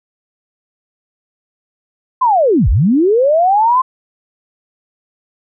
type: linear two-way sweep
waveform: sine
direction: down then up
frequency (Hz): 1056 to 38.89 to 1056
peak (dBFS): -8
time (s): 2.21-3.82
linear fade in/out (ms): 10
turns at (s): 2.69
effects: none